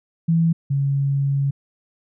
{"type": "tone pair in turn", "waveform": "sine", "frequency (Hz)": [165.4, 139.08], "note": ["E3", "C#3"], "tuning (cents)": [6, 6], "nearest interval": "minor third", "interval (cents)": 300, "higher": "first", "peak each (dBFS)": [-14, -17], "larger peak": "first", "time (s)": [[0.28, 0.53], [0.7, 1.51]], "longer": "second", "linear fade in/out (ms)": 10, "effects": []}